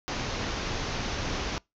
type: low-pass noise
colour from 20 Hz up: pink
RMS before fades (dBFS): -32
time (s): 0.08-1.58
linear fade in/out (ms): 0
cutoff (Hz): 6500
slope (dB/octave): 96
effects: noise-tail reverb RT60 0.2 s tail -25 dB re dry